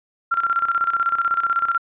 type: tone with tremolo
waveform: sine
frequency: 1373 Hz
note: F6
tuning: 30 cents flat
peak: -15 dBFS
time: 0.31-1.78 s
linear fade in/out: 10 ms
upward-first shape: square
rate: 16 Hz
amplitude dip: 70%
effects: resampled to 8000 Hz